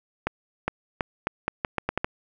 accelerating click train, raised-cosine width 0.5 ms, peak -9 dBFS, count 10, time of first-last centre 0.27-2.045 s, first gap 410 ms, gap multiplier 0.8, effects none

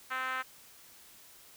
5% pulse tone with band-pass filter, 258.9 Hz, C4, 18 cents flat, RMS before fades -35 dBFS, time 0.1-0.43 s, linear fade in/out 20 ms, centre 1400 Hz, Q 2.2, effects white hiss -56 dBFS RMS until 1.56 s

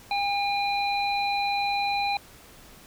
harmonic tone, 807 Hz, G#5, 50 cents flat, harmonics 1 / 3 / 5, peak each -25 / -30 / -32 dBFS, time 0.11-2.17 s, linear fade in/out 2 ms, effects pink hiss -50 dBFS RMS until 2.86 s

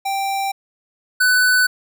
square tone pair in turn, 784 / 1497.2 Hz, G5 / F#6, 0 / +20 cents, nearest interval major seventh, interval 1120 cents, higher second, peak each -20 / -13 dBFS, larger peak second, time 0.05-0.52 / 1.2-1.67 s, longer neither, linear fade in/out 10 ms, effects none

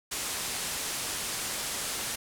white low-pass noise, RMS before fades -34 dBFS, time 0.11-2.16 s, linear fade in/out 10 ms, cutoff 11000 Hz, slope 24 dB/octave, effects none

